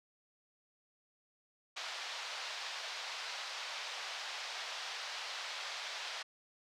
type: band-pass noise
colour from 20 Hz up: white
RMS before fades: -43 dBFS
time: 1.76-6.23 s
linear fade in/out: 10 ms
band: 610 to 4900 Hz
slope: 24 dB/octave
effects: none